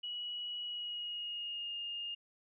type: tone with pitch glide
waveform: sine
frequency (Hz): 2922 to 2831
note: F#7 to F7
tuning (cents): -22 to +23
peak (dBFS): -38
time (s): 0.03-2.15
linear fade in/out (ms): 10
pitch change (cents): -55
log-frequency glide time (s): 0.61-1.75
effects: none